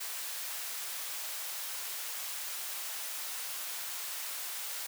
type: high-pass noise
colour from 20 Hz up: white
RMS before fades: -39 dBFS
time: 0-4.87 s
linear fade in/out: 10 ms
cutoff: 700 Hz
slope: 12 dB/octave
effects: none